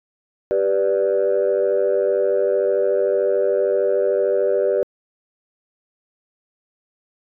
sine chord, G major, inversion none, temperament equal, 392 / 493.9 / 587.3 Hz, G4 / B4 / D5, 0 / 0 / 0 cents, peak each -19 dBFS, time 0.51-4.83 s, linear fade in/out 0 ms, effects tanh soft clip ceiling -10 dBFS

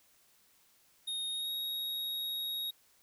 square tone with pitch glide, 3716 to 3772 Hz, A#7 to A#7, -6 to +20 cents, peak -35 dBFS, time 1.07-2.71 s, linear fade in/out 10 ms, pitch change +26 cents, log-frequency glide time 1.29-1.52 s, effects white hiss -67 dBFS RMS until 3.02 s

